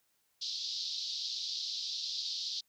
pink band-pass noise, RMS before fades -38 dBFS, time 0.41-2.61 s, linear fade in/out 10 ms, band 3700 to 5200 Hz, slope 48 dB/octave, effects white hiss -75 dBFS RMS until 2.68 s

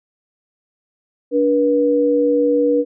sine tone pair together, 290.3 / 482.7 Hz, D4 / B4, -20 / -40 cents, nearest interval major sixth, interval 880 cents, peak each -17 / -14 dBFS, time 1.31-2.85 s, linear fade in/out 50 ms, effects none

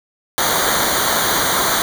pink noise with comb filter, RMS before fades -17 dBFS, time 0.38-1.82 s, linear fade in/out 0 ms, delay 0.38 ms, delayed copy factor -0.9, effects none

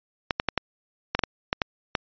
clicks, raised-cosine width 0.3 ms, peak -6 dBFS, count 10, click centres 0.308 / 0.399 / 0.487 / 0.577 / 1.15 / 1.192 / 1.237 / 1.529 / 1.618 / 1.952 s, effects resampled to 11025 Hz

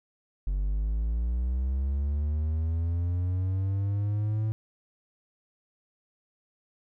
triangle linear sweep, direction up, 46.25 to 110 Hz, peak -23 dBFS, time 0.47-4.52 s, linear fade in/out 0 ms, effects none

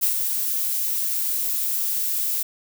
violet noise with ADSR envelope, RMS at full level -19 dBFS, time 0.01-2.43 s, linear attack 24 ms, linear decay 99 ms, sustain -5 dB, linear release 7 ms, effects none

